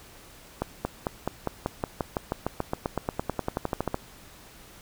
accelerating click train, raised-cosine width 1 ms, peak -12 dBFS, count 26, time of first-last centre 0.62-3.944 s, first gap 230 ms, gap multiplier 0.95, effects pink hiss -50 dBFS RMS until 4.81 s

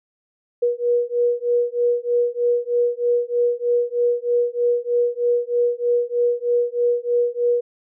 sine beating tone pair, 480 / 483.2 Hz, B4 / B4, -49 / -38 cents, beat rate 3.2 Hz, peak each -20 / -20 dBFS, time 0.62-7.61 s, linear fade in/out 10 ms, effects none

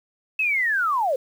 sine linear sweep, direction down, 2632 to 486.3 Hz, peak -19 dBFS, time 0.39-1.16 s, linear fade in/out 5 ms, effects 8-bit

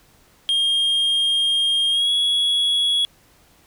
triangle tone with pitch glide, 3225 to 3352 Hz, G7 to G#7, +48 to +15 cents, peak -15 dBFS, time 0.49-3.05 s, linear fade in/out 0 ms, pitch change +67 cents, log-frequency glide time 1.91-2.11 s, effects pink hiss -55 dBFS RMS until 3.66 s

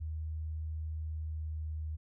sine tone with pitch glide, 78.5 to 77.82 Hz, D#2 to D#2, +16 to +1 cents, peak -35 dBFS, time 0-1.97 s, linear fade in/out 20 ms, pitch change -15 cents, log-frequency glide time 1.01-1.79 s, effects none

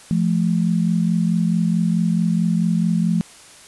sine tone pair together, 171.7 / 216.3 Hz, F3 / A3, -29 / -29 cents, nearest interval major third, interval 400 cents, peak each -17 / -20 dBFS, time 0.11-3.21 s, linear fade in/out 0 ms, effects white hiss -44 dBFS RMS until 3.67 s + resampled to 24000 Hz

